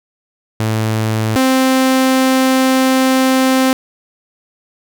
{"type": "tone pair in turn", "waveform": "sawtooth", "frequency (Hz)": [110, 261.6], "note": ["A2", "C4"], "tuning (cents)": [0, 0], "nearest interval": "octave + minor third", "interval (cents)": 1500, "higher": "second", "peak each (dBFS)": [-10, -6], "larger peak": "second", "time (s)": [[0.6, 1.36], [1.36, 3.73]], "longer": "second", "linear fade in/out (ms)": 0, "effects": []}